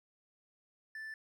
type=tone; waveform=triangle; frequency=1760 Hz; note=A6; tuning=in tune; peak=-40 dBFS; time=0.95-1.14 s; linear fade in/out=2 ms; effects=none